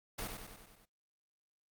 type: noise with echo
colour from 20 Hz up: pink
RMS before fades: -40 dBFS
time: 0.18-0.28 s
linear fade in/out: 10 ms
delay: 96 ms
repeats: 6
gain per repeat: -4 dB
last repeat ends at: 0.856 s
effects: noise-tail reverb RT60 0.2 s tail -25 dB re dry + Opus 48 kbps